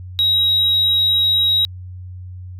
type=tone; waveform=sine; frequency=3826 Hz; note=A#7; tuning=44 cents sharp; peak=-11 dBFS; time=0.19-1.65 s; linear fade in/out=0 ms; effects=tanh soft clip ceiling -10 dBFS + added 91 Hz sine -30 dBFS peak until 2.59 s